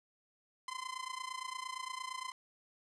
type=tone with amplitude modulation; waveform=sawtooth; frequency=1030 Hz; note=C6; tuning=28 cents flat; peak=-33 dBFS; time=0.68-2.32 s; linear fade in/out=2 ms; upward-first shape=sine; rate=28.7 Hz; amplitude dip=85%; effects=resampled to 22050 Hz + 11-bit